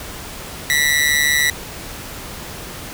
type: tone with amplitude modulation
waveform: sawtooth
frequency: 1952 Hz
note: B6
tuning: 21 cents flat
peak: -7 dBFS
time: 0.7-1.5 s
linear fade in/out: 0 ms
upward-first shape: sine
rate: 146 Hz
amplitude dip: 75%
effects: pink hiss -32 dBFS RMS until 2.93 s